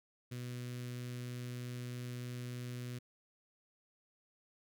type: tone with notch filter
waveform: sawtooth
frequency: 123.2 Hz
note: B2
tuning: 4 cents flat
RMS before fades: -43 dBFS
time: 0.31-2.99 s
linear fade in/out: 10 ms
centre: 830 Hz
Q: 0.59
effects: none